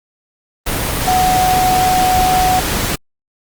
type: tone in noise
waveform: sine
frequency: 740 Hz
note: F#5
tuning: in tune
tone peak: -11 dBFS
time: 1.07-2.6 s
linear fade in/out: 10 ms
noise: pink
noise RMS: -18 dBFS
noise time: 0.66-2.96 s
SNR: +4 dB
effects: Opus 32 kbps